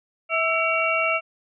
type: tone cluster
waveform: sine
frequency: 651 / 1323 / 2273 / 2747 Hz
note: E5 / E6 / C#7 / F7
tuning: -22 / +6 / +43 / -29 cents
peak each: -25 dBFS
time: 0.29-1.21 s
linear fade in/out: 50 ms
effects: none